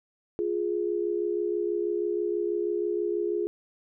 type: tone pair together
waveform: sine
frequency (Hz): 350 / 416.2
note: F4 / G#4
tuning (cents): +4 / +4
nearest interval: minor third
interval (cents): 300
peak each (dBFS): -28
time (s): 0.39-3.47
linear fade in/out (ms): 0
effects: none